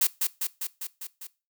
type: noise with echo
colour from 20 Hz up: blue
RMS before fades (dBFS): -22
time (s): 0.01-0.07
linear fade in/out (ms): 5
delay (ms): 200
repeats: 6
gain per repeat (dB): -3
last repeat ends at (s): 1.27
effects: noise-tail reverb RT60 0.3 s tail -20 dB re dry